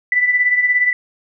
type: beating tone pair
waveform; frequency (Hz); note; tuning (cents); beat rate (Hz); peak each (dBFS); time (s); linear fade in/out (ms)
sine; 1981 / 1998; B6 / B6; +5 / +20; 17; -13 / -20; 0.12-0.93; 2
effects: none